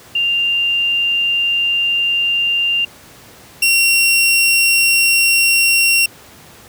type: tone pair in turn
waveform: sine / sawtooth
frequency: 2791 / 2740 Hz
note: F7 / F7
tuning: -2 / -34 cents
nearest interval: unison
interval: 32 cents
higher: first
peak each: -13 / -7 dBFS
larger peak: second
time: 0.15-2.85 / 3.62-6.06 s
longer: first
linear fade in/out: 5 ms
effects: pink hiss -41 dBFS RMS until 6.68 s + high-pass 80 Hz 12 dB/octave